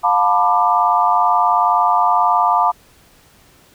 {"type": "chord", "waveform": "sine", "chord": "B half-diminished seventh", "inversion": "second", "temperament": "just", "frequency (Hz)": [711.2, 889, 987.8, 1185.3], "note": ["F5", "A5", "B5", "D6"], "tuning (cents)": [31, 18, 0, 16], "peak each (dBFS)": -17, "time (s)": [0.03, 2.72], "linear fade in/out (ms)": 20, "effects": ["pink hiss -50 dBFS RMS until 3.74 s"]}